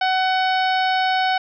harmonic tone with a mistuned harmonic, 750 Hz, F#5, 23 cents sharp, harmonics 1 / 2 / 3 / 4 / 5 / 6 / 7, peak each -18 / -24 / -28 / -30 / -32 / -34 / -35 dBFS, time 0.01-1.38 s, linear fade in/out 5 ms, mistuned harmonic 6, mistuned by -40 cents, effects none

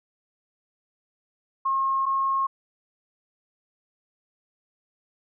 sine tone pair in turn, 1077 / 1080.9 Hz, C6 / C#6, +50 / -44 cents, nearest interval unison, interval 6 cents, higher second, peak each -21 / -21 dBFS, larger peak neither, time 1.65-2.06 / 2.06-2.47 s, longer neither, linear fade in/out 10 ms, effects none

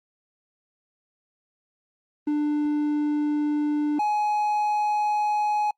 triangle tone pair in turn, 297 / 840 Hz, D4 / G#5, +20 / +19 cents, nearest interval octave + tritone, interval 1799 cents, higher second, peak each -19 / -19 dBFS, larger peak neither, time 2.27-3.99 / 3.99-5.71 s, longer neither, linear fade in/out 5 ms, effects noise-tail reverb RT60 0.1 s tail -26 dB re dry + Opus 24 kbps

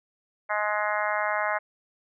harmonic tone, 210 Hz, G#3, 19 cents sharp, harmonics 3 / 4 / 5 / 6 / 7 / 8 / 9 / 10, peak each -30 / -31 / -32 / -33 / -33 / -34 / -35 / -35 dBFS, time 0.49-1.59 s, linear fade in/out 20 ms, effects none

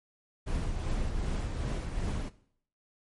brown noise with tremolo, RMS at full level -30 dBFS, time 0.46-2.3 s, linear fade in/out 20 ms, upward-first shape triangle, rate 2.6 Hz, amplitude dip 45%, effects noise-tail reverb RT60 0.6 s tail -17 dB re dry + MP3 48 kbps

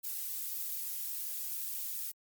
violet noise with flanger, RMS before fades -38 dBFS, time 0.03-2.12 s, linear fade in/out 20 ms, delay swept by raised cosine 1.3 to 2.8 ms, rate 3.6 Hz, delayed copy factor -0.75, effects Opus 48 kbps

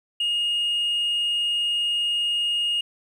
sine tone, 2855 Hz, F7, 37 cents sharp, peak -19 dBFS, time 0.2-2.81 s, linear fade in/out 5 ms, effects tanh soft clip ceiling -19 dBFS + 9-bit

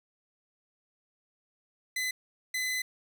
sawtooth tone bursts at uneven times, 2019 Hz, B6, 38 cents sharp, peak -26 dBFS, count 2, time 1.96-2.11 / 2.54-2.82 s, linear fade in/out 5 ms, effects none

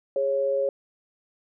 sine tone pair together, 411.2 / 549.6 Hz, G#4 / C#5, -17 / -15 cents, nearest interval perfect fourth, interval 502 cents, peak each -29 / -22 dBFS, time 0.16-0.69 s, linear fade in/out 2 ms, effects none

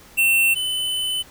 square tone pair in turn, 2700 / 3021 Hz, E7 / F#7, +41 / +35 cents, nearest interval major second, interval 194 cents, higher second, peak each -15 / -22 dBFS, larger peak first, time 0.17-0.55 / 0.55-1.23 s, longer second, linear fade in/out 20 ms, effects pink hiss -47 dBFS RMS until 1.3 s

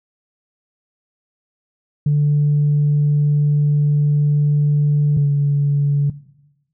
sine tone pair in turn, 146.83 / 143.23 Hz, D3 / D3, 0 / -43 cents, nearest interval unison, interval 43 cents, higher first, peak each -11 / -11 dBFS, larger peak neither, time 2.06-5.17 / 5.17-6.1 s, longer first, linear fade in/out 5 ms, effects noise-tail reverb RT60 1.0 s tail -19 dB re dry + tanh soft clip ceiling -9 dBFS

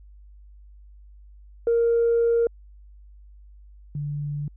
sine tone pair in turn, 466.2 / 146 Hz, A#4 / D3, 0 / -10 cents, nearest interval octave + minor sixth, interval 2010 cents, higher first, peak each -16 / -26 dBFS, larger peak first, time 1.67-2.47 / 3.95-4.48 s, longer first, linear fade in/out 2 ms, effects tanh soft clip ceiling -14 dBFS + added 50 Hz sine -45 dBFS peak until 4.56 s

